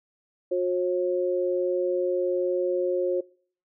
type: tone pair together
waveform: sine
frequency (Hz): 361.2 / 540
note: F#4 / C#5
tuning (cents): -42 / -45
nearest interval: perfect fifth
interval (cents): 697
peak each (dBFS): -25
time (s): 0.51-3.21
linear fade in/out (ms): 10
effects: noise-tail reverb RT60 0.5 s tail -24 dB re dry